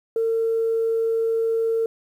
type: tone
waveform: sine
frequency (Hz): 453.2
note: A#4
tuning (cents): -49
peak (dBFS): -18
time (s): 0.16-1.86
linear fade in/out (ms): 2
effects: tanh soft clip ceiling -14 dBFS + 9-bit